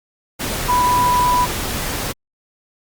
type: tone in noise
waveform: sine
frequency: 987.8 Hz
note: B5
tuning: in tune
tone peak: -13 dBFS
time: 0.68-1.46 s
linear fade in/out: 20 ms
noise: pink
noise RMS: -23 dBFS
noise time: 0.39-2.13 s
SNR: +7 dB
effects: Opus 48 kbps